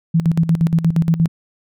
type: tone with tremolo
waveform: sine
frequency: 164.81 Hz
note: E3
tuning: in tune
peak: -10 dBFS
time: 0.14-1.28 s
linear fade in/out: 10 ms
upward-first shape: square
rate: 8.5 Hz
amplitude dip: 75%
effects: none